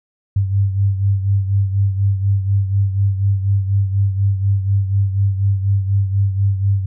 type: beating tone pair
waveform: sine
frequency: 98 / 102.1 Hz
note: G2 / G#2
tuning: 0 / -29 cents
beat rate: 4.1 Hz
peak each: -14 / -21 dBFS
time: 0.36-6.86 s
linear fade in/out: 5 ms
effects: none